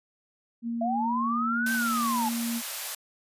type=tone; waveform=sine; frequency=233.1 Hz; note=A#3; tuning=in tune; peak=-28 dBFS; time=0.62-2.62 s; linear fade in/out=50 ms
type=linear two-way sweep; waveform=sine; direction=up then down; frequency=659.3 to 1565 to 834 Hz; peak=-26 dBFS; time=0.81-2.29 s; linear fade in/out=5 ms; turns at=1.72 s
type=high-pass noise; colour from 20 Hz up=white; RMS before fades=-34 dBFS; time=1.66-2.95 s; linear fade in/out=5 ms; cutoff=530 Hz; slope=48 dB/octave
effects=resampled to 32000 Hz